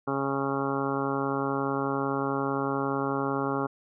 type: harmonic tone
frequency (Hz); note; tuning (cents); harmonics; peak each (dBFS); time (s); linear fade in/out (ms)
137.6; C#3; -12; 1 / 2 / 3 / 4 / 5 / 6 / 7 / 8 / 9 / 10; -36 / -31 / -32 / -36 / -41 / -35 / -41 / -35 / -38 / -37; 0.07-3.67; 10
effects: none